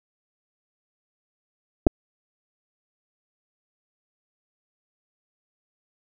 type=clicks; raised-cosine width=2 ms; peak=-4 dBFS; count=2; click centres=1.867 / 1.87 s; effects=none